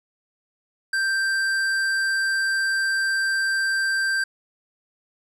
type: tone with hard clipping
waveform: sine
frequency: 1571 Hz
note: G6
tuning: 3 cents sharp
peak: -22 dBFS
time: 0.93-4.24 s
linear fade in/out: 5 ms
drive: 11 dB
effects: none